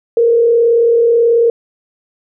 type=tone with frequency modulation; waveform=sine; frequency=466.2 Hz; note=A#4; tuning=in tune; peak=-7 dBFS; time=0.17-1.5 s; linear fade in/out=2 ms; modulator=38.4 Hz; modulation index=0.4; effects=none